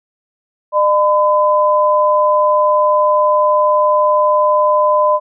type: tone pair together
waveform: sine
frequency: 604.7 / 1011 Hz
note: D#5 / B5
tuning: -50 / +40 cents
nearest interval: major sixth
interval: 890 cents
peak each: -12 dBFS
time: 0.72-5.2 s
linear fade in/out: 50 ms
effects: none